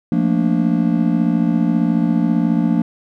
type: chord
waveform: triangle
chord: Bb major seventh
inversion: second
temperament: just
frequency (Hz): 174.81 / 218.5 / 233.1 / 291.4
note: F3 / A3 / Bb3 / D4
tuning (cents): +2 / -12 / 0 / -13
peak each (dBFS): -16 / -20 / -16 / -18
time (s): 0.12-2.82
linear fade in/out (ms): 2
effects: none